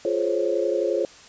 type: chord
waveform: sine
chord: Db major seventh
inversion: first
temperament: equal with one note detuned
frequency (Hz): 349.2 / 422.1 / 523.3 / 554.4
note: F4 / Ab4 / C5 / Db5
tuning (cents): 0 / +28 / 0 / 0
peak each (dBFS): -26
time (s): 0.05-1.05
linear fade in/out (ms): 2
effects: white hiss -47 dBFS RMS until 1.28 s + resampled to 16000 Hz